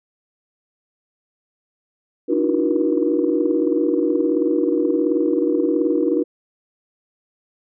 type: tone cluster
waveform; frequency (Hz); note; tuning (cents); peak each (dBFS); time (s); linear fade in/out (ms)
sine; 290.3 / 313.2 / 331.9 / 369.2 / 478.9; D4 / D#4 / E4 / F#4 / A#4; -20 / +11 / +12 / -4 / +47; -22; 2.28-6.24; 20
effects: tanh soft clip ceiling -5 dBFS